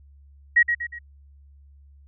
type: tone with echo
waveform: sine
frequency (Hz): 1900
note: A#6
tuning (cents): +33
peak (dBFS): -12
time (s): 0.56-0.63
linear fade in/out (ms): 10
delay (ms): 120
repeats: 3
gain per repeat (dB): -7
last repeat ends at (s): 0.99
effects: added 70 Hz sine -48 dBFS peak until 2.07 s